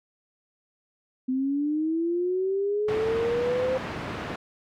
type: linear sweep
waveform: sine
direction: up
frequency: 254.2 to 522 Hz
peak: -23 dBFS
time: 1.28-3.78 s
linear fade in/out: 10 ms
type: band-pass noise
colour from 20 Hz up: pink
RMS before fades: -34 dBFS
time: 2.88-4.36 s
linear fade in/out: 5 ms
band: 100 to 2300 Hz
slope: 12 dB/octave
effects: none